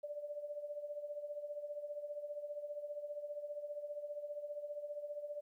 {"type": "tone with tremolo", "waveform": "sine", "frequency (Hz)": 587.3, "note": "D5", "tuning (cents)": 0, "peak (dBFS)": -38, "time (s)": [0.03, 5.41], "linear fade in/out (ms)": 10, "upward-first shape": "triangle", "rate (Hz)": 15, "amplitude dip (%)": 75, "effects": ["13-bit"]}